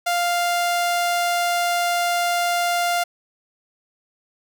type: tone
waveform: sawtooth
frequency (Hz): 698.5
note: F5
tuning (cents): 0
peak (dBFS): -15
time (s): 0.06-3.04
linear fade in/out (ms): 10
effects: none